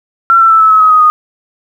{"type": "tone with pitch steps", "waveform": "sine", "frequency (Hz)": [1357, 1339.1, 1321.4, 1304, 1286.8, 1269.8, 1253, 1236.5], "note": ["E6", "E6", "E6", "E6", "E6", "D#6", "D#6", "D#6"], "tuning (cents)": [50, 27, 4, -19, -42, 35, 12, -11], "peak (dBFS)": -3, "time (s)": [0.3, 1.1], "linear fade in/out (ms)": 0, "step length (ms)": 100, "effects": ["7-bit"]}